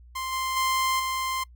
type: tone with level steps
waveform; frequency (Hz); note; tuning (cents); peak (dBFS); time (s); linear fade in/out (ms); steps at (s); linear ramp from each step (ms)
sawtooth; 1046.5; C6; 0; -26 / -23 / -19 / -23; 0.15-1.44; 10; 0.32 / 0.56 / 0.99; 10
effects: noise-tail reverb RT60 0.1 s tail -24 dB re dry + added 60 Hz sine -47 dBFS peak until 1.55 s